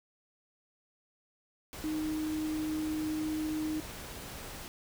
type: tone in noise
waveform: sine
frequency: 310 Hz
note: D#4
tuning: 6 cents flat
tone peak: -31 dBFS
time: 1.84-3.8 s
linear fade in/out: 0 ms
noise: pink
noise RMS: -44 dBFS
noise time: 1.73-4.68 s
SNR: +10 dB
effects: none